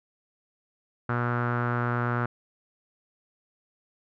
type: tone with low-pass filter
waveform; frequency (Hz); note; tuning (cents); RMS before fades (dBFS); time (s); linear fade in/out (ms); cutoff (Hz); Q
sawtooth; 120.6; B2; -41; -27; 1.09-2.26; 5; 1400; 5.1
effects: none